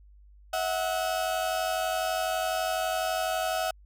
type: tone pair together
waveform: 35% pulse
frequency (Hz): 646 / 738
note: E5 / F#5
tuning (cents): -35 / -5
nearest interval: major second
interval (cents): 230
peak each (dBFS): -28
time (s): 0.53-3.71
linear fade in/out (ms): 5
effects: added 50 Hz sine -51 dBFS peak until 3.85 s